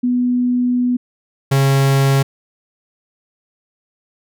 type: tone pair in turn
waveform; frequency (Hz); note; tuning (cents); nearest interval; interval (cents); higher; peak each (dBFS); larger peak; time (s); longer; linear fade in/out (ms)
sine / 45% pulse; 246.9 / 136.78; B3 / C#3; 0 / -23; minor seventh; 1023; first; -13 / -11; second; 0.03-0.97 / 1.51-2.23; first; 10
effects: none